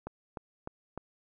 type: click train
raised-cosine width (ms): 1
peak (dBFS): -24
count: 4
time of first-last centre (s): 0.07-0.976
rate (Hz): 3.31
effects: none